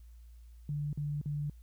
sine tone bursts, 146.83 Hz, D3, in tune, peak -32 dBFS, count 3, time 0.69-1.498 s, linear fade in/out 2 ms, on 240 ms, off 44 ms, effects added 58 Hz sine -50 dBFS peak until 1.62 s + white hiss -73 dBFS RMS until 1.62 s

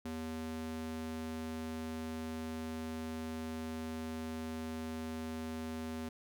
square tone with high-pass filter, 80 Hz, D#2, 49 cents sharp, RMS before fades -41 dBFS, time 0.05-6.09 s, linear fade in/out 5 ms, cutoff 170 Hz, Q 3.5, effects none

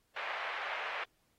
white band-pass noise, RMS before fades -39 dBFS, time 0.16-1.04 s, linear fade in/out 5 ms, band 600 to 2400 Hz, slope 24 dB/octave, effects pink hiss -75 dBFS RMS until 1.38 s + AAC 48 kbps

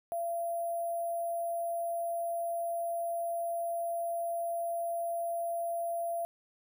sine tone with sample-and-hold, 680 Hz, F5, 46 cents flat, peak -31 dBFS, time 0.12-6.25 s, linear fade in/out 0 ms, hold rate 11025 Hz, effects none

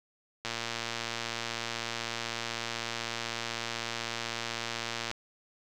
click train, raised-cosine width 0.2 ms, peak -16 dBFS, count 542, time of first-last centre 0.45-5.114 s, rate 116 Hz, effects none

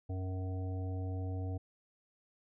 harmonic tone with a mistuned harmonic, 93 Hz, F#2, 9 cents sharp, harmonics 1 / 3 / 5 / 7 / 8, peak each -35 / -45 / -49 / -52 / -53 dBFS, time 0.09-1.58 s, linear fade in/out 10 ms, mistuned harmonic 8, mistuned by +23 cents, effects none

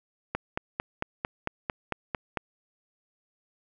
click train, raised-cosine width 0.5 ms, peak -13 dBFS, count 10, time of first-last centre 0.35-2.372 s, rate 4.45 Hz, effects none

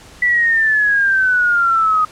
sine exponential sweep, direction down, 1975.5 to 1244.5 Hz, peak -11 dBFS, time 0.22-2.05 s, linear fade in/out 5 ms, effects pink hiss -41 dBFS RMS until 2.11 s + low-pass 9000 Hz 12 dB/octave

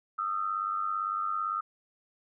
sine tone pair together, 1237 / 1334.8 Hz, D#6 / E6, -10 / +21 cents, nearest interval minor second, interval 131 cents, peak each -31 / -32 dBFS, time 0.18-1.61 s, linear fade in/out 10 ms, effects none

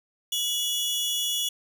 sawtooth tone pair together, 2917 / 3390 Hz, F#7 / G#7, -25 / +35 cents, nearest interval minor third, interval 260 cents, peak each -26 / -24 dBFS, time 0.32-1.49 s, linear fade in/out 5 ms, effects none

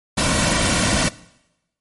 pink noise with comb filter, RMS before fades -18 dBFS, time 0.17-1.09 s, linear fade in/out 10 ms, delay 2.4 ms, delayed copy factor -0.6, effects noise-tail reverb RT60 0.9 s tail -20 dB re dry + MP3 48 kbps

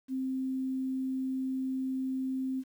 sine tone with quantisation, 262.1 Hz, C4, 3 cents sharp, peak -30 dBFS, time 0.08-2.64 s, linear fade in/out 50 ms, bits 10, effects none

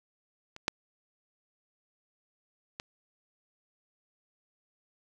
clicks, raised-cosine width 0.2 ms, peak -27 / -9 / -20 dBFS, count 3, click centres 0.564 / 0.681 / 2.799 s, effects none

